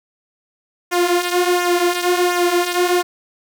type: tone with flanger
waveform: sawtooth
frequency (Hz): 354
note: F4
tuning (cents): +23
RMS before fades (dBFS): -17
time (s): 0.91-3.03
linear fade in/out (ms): 20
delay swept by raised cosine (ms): 0.22 to 5.82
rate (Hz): 1.4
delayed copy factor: -0.65
effects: none